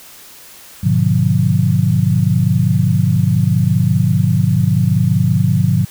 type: chord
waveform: sine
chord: G# diminished seventh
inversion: none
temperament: just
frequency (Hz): 103.83 / 124.59 / 149.51 / 179.41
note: G#2 / B2 / D3 / F3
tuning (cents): 0 / +16 / +31 / +47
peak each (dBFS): -16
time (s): 0.83-5.85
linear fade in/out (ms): 10
effects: white hiss -39 dBFS RMS until 5.9 s

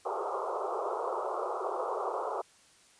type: band-pass noise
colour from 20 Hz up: pink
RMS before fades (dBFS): -34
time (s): 0.05-2.42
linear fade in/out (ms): 10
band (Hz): 370 to 1300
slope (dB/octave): 96
effects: white hiss -61 dBFS RMS until 2.99 s + resampled to 22050 Hz

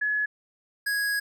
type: tone pair in turn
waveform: sine / square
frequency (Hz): 1698 / 1659.2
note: G#6 / G#6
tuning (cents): +38 / -2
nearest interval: unison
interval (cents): 40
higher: first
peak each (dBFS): -23 / -25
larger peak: first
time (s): 0.01-0.26 / 0.86-1.2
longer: second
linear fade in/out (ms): 10
effects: none

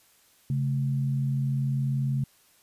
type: tone pair together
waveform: sine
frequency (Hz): 136.6 / 216.8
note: C#3 / A3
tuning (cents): -25 / -25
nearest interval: minor sixth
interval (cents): 800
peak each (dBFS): -24 / -34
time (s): 0.5-2.24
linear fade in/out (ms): 2
effects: white hiss -61 dBFS RMS until 2.62 s + resampled to 32000 Hz

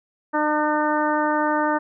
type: harmonic tone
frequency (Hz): 302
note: D4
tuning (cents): +48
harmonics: 1 / 2 / 3 / 4 / 5 / 6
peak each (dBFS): -24 / -25 / -23 / -27 / -28 / -32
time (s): 0.33-1.79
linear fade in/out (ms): 20
effects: none

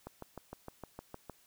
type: click train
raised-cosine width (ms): 1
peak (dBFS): -29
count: 9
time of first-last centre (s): 0.07-1.297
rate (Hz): 6.52
effects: white hiss -66 dBFS RMS until 1.46 s

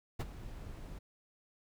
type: noise with ADSR envelope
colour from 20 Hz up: brown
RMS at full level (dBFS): -30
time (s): 0.19-0.99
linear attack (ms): 17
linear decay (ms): 29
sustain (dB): -16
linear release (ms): 10
effects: none

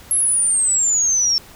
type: exponential sweep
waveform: sine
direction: down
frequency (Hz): 11175 to 5400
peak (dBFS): -14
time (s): 0.11-1.38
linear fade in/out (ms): 0
effects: pink hiss -43 dBFS RMS until 1.55 s

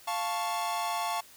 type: chord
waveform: 45% pulse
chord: F augmented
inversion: none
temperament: equal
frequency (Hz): 698.5 / 880 / 1108.7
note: F5 / A5 / C#6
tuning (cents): 0 / 0 / 0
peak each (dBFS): -34 / -33 / -35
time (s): 0.07-1.21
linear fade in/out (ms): 10
effects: white hiss -54 dBFS RMS until 1.36 s

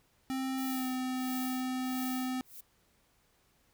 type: tone with pitch glide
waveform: square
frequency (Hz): 263.3 to 256.5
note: C4 to C4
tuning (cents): +11 to -34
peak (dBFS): -33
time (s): 0.3-2.41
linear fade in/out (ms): 0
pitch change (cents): -45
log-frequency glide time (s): 0.65-0.88
type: noise with tremolo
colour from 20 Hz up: violet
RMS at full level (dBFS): -42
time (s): 0.57-2.61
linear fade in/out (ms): 10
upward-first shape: sine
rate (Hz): 1.5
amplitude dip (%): 100
effects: pink hiss -70 dBFS RMS until 3.73 s

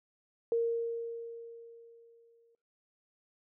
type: tone with exponential decay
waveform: sine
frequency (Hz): 463.8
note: A#4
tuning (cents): -9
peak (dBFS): -25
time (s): 0.52-2.55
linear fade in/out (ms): 1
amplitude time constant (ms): 440
effects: noise-tail reverb RT60 0.4 s tail -21 dB re dry

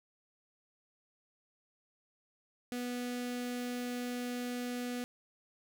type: tone with notch filter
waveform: sawtooth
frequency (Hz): 245.5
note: B3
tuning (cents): -10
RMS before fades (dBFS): -38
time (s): 2.72-5.04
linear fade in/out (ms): 0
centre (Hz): 1000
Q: 1.8
effects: none

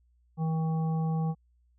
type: harmonic tone with a mistuned harmonic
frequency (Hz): 159.5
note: D#3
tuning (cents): +43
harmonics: 1 / 3 / 5 / 7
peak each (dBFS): -26 / -42 / -39 / -48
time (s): 0.37-1.35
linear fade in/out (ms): 50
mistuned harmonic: 1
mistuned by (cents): +20
effects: added 60 Hz sine -63 dBFS peak until 1.78 s

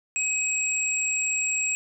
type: tone pair together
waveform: sine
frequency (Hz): 2547 / 7632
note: D#7 / A#8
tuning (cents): +40 / +40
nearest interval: octave + perfect fifth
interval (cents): 1900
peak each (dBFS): -26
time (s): 0.16-1.75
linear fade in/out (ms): 0
effects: none

